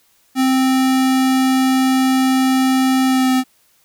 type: tone with pitch glide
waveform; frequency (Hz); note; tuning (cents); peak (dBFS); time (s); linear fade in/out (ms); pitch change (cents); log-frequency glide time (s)
square; 261.6 to 258.3; C4 to C4; 0 to -22; -13; 0.35-3.44; 50; -22; 3.06-3.32
effects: white hiss -57 dBFS RMS until 3.84 s